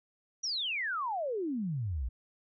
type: exponential sweep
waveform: sine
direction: down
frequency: 5930 to 55 Hz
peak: -31 dBFS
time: 0.43-2.09 s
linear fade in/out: 10 ms
effects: none

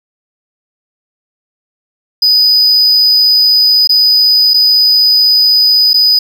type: tone with dropouts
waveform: triangle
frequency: 4978 Hz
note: D#8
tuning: in tune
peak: -4 dBFS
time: 2.22-6.19 s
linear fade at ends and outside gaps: 5 ms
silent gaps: 3.874-3.892 / 4.536-4.541 / 5.933-5.941 s
effects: none

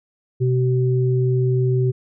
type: tone pair together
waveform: sine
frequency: 126.96 / 380.7 Hz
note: B2 / F#4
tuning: +48 / +49 cents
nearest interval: octave + perfect fifth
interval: 1901 cents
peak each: -16 / -22 dBFS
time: 0.4-1.92 s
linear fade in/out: 20 ms
effects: none

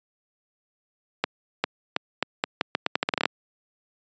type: accelerating click train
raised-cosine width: 0.3 ms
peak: -5 dBFS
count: 16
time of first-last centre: 1.24-3.256 s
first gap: 400 ms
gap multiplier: 0.81
effects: high-pass 200 Hz 12 dB/octave + resampled to 16000 Hz

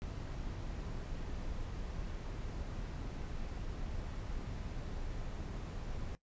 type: noise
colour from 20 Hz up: brown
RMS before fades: -41 dBFS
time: 0.02-6.15 s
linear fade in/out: 0 ms
effects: noise-tail reverb RT60 0.1 s tail -18 dB re dry + resampled to 16000 Hz

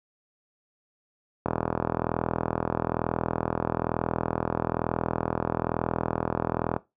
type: click train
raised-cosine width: 1 ms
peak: -10 dBFS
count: 219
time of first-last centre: 1.46-6.764 s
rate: 41.1 Hz
effects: noise-tail reverb RT60 0.2 s tail -18 dB re dry + high-pass 80 Hz 12 dB/octave

